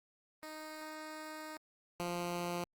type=tone pair in turn; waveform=10% pulse; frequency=310.3 / 174.58 Hz; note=D#4 / F3; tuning=-5 / 0 cents; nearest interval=minor seventh; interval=995 cents; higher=first; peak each=-36 / -28 dBFS; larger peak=second; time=0.43-1.57 / 2-2.64 s; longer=first; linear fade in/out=0 ms; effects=Opus 24 kbps